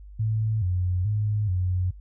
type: tone with pitch steps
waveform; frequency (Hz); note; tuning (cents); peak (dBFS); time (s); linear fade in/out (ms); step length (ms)
sine; 109.5 / 90.6 / 105.5 / 91.2; A2 / F#2 / G#2 / F#2; -8 / -36 / +28 / -24; -22; 0.19-1.91; 10; 430
effects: noise-tail reverb RT60 0.1 s tail -23 dB re dry + added 50 Hz sine -41 dBFS peak until 2 s